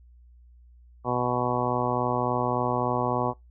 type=harmonic tone; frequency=123.47 Hz; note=B2; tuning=in tune; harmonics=1 / 2 / 3 / 4 / 5 / 6 / 7 / 8 / 9; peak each=-32 / -32 / -32 / -32 / -32 / -32 / -32 / -32 / -32 dBFS; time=1.04-3.34 s; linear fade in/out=50 ms; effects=noise-tail reverb RT60 0.2 s tail -25 dB re dry + added 60 Hz sine -50 dBFS peak until 3.5 s